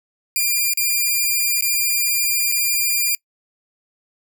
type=tone with dropouts; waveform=5% pulse; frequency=2398 Hz; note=D7; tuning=36 cents sharp; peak=-7 dBFS; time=0.36-3.15 s; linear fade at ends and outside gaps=1 ms; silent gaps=0.736-0.773 / 1.609-1.623 / 2.517-2.521 s; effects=noise-tail reverb RT60 0.1 s tail -24 dB re dry